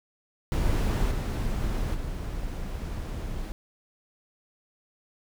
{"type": "noise with level steps", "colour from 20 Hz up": "brown", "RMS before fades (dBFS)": [-24, -28, -33], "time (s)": [0.52, 3.52], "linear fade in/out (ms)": 0, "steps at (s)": [1.11, 1.94], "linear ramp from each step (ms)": 10, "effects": []}